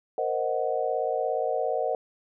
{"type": "chord", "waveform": "sine", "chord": "C half-diminished seventh", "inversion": "third", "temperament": "equal", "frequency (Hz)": [466.2, 523.3, 622.3, 740], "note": ["Bb4", "C5", "Eb5", "Gb5"], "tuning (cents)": [0, 0, 0, 0], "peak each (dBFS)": -30, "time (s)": [0.18, 1.95], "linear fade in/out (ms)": 2, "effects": []}